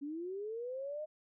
sine linear sweep, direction up, 276.1 to 622.3 Hz, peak -38 dBFS, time 0.01-1.06 s, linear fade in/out 20 ms, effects none

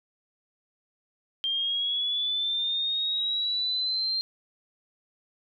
sine linear sweep, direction up, 3176 to 4183 Hz, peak -25 dBFS, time 1.44-4.21 s, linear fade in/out 0 ms, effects none

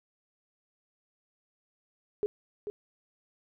sine tone with echo, 415.3 Hz, G#4, in tune, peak -25 dBFS, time 2.23-2.26 s, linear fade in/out 0 ms, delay 440 ms, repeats 1, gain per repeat -8 dB, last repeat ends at 2.7 s, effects none

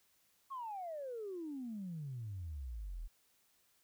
sine exponential sweep, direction down, 1115 to 36.81 Hz, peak -40 dBFS, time 0.5-3.08 s, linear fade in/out 20 ms, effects tanh soft clip ceiling -36 dBFS + white hiss -73 dBFS RMS until 3.83 s

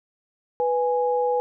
sine tone pair together, 493.9 / 830.1 Hz, B4 / G#5, 0 / -1 cents, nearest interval major sixth, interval 899 cents, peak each -21 / -24 dBFS, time 0.6-1.4 s, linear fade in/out 0 ms, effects none

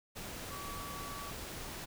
sine tone in noise, 1141 Hz, C#6, 50 cents sharp, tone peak -45 dBFS, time 0.5-1.32 s, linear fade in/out 20 ms, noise pink, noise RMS -44 dBFS, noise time 0.15-1.86 s, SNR -4 dB, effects none

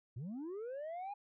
sine linear sweep, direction up, 104.9 to 830 Hz, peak -38 dBFS, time 0.16-1.14 s, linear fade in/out 10 ms, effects tanh soft clip ceiling -40 dBFS

